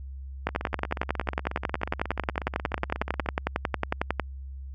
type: two click trains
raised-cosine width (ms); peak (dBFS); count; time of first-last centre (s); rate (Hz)
0.5; -9 / -17; 42 / 47; 0.47-4.197 / 0.49-3.261; 11 / 16.6
effects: added 67 Hz sine -36 dBFS peak until 4.74 s